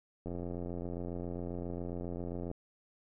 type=click train; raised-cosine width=2 ms; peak=-27 dBFS; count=198; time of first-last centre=0.26-2.514 s; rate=87.4 Hz; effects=none